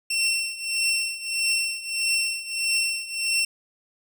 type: tone with tremolo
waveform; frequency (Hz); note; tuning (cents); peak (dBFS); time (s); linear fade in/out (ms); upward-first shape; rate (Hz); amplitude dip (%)
20% pulse; 2708; E7; +46; -15; 0.1-3.45; 5; triangle; 1.6; 85
effects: none